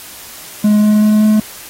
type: tone with pitch steps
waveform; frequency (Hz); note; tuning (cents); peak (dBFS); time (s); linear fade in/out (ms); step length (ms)
triangle; 210 / 211.5 / 212.9 / 214.4; G#3 / G#3 / G#3 / A3; +19 / +32 / +43 / -45; -5; 0.64-1.4; 5; 190
effects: white hiss -33 dBFS RMS until 1.69 s + AAC 48 kbps